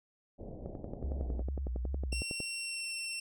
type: low-pass noise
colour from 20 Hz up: pink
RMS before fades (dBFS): -45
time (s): 0.38-1.43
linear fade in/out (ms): 20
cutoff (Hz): 700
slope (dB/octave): 48
type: click train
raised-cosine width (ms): 2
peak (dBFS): -26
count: 20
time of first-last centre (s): 0.66-2.403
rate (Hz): 10.9
type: tone with vibrato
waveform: sine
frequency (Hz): 64.4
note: C2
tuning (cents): -27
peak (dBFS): -33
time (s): 1.03-2.22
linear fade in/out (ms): 10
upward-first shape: square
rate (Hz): 2.4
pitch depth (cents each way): 96
type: tone with pitch glide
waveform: 20% pulse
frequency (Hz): 2729 to 2707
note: F7 to E7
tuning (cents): -41 to +45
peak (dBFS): -31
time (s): 2.12-3.2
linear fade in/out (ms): 5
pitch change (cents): -14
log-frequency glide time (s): 2.61-2.89
effects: none